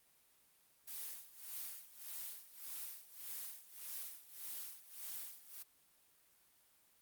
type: noise with tremolo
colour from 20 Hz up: blue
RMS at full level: -45 dBFS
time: 0.87-5.63 s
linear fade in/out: 10 ms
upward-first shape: sine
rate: 1.7 Hz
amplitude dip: 85%
effects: white hiss -71 dBFS RMS until 7.01 s + Opus 32 kbps